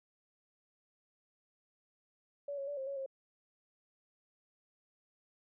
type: tone with pitch steps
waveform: sine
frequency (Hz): 570 / 552 / 577 / 533 / 556 / 537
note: C#5 / C#5 / D5 / C5 / C#5 / C5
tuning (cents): +48 / -7 / -31 / +32 / +5 / +45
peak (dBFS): -37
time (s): 2.48-3.062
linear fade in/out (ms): 5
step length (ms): 97
effects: none

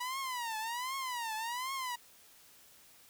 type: tone with vibrato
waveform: sawtooth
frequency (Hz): 970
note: B5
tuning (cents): -31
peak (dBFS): -32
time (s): 0-1.96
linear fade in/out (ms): 10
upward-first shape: triangle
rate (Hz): 1.3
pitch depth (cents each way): 210
effects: white hiss -60 dBFS RMS until 3.09 s

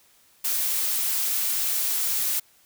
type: noise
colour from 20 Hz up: blue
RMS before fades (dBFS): -25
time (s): 0.44-2.4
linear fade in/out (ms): 10
effects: white hiss -59 dBFS RMS until 2.65 s

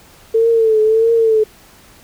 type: tone with vibrato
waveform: sine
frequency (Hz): 445.8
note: A4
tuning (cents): +23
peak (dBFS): -9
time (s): 0.34-1.44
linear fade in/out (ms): 10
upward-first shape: triangle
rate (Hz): 1.6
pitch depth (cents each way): 67
effects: pink hiss -45 dBFS RMS until 2.03 s

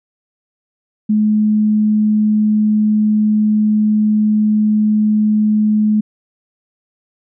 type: tone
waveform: sine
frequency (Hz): 213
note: G#3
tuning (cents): +44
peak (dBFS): -10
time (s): 1.09-6.01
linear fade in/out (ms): 10
effects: none

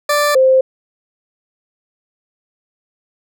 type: tone pair in turn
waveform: 20% pulse / sine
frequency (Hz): 587.3 / 523.2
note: D5 / C5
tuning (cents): 0 / 0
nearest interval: major second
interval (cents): 200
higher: first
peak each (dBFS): -7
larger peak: neither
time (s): 0.09-0.35 / 0.35-0.61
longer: neither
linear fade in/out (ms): 5
effects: none

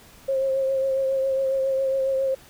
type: tone with vibrato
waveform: sine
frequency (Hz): 535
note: C5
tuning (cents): +38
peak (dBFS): -20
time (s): 0.28-2.35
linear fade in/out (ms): 10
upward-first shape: triangle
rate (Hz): 7.3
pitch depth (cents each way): 28
effects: pink hiss -50 dBFS RMS until 2.49 s

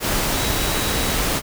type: tone in noise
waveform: sine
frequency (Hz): 3876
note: B7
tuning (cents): -33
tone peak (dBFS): -32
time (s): 0.32-1.18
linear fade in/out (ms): 50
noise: pink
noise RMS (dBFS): -21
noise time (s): 0-1.42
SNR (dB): -14
effects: none

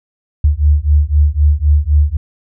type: beating tone pair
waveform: sine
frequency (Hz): 72.2 / 76.1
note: D2 / D#2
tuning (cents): -29 / -38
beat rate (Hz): 3.9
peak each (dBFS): -11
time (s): 0.44-2.17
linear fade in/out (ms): 5
effects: none

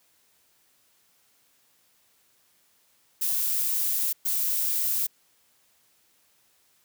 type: noise bursts at uneven times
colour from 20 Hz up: violet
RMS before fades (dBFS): -26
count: 2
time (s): 3.21-4.13 / 4.25-5.07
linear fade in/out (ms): 10
effects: white hiss -65 dBFS RMS until 6.84 s + high-pass 60 Hz 12 dB/octave

